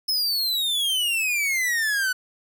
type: exponential sweep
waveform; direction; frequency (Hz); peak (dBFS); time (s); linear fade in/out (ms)
45% pulse; down; 5250 to 1480; -21; 0.08-2.13; 10
effects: none